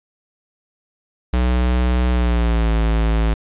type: tone with pitch glide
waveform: square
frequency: 61.74 to 55.32 Hz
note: B1 to A1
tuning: 0 to +10 cents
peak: -15 dBFS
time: 1.33-3.34 s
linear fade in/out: 5 ms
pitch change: -190 cents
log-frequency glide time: 2.12-2.7 s
effects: resampled to 8000 Hz + 8-bit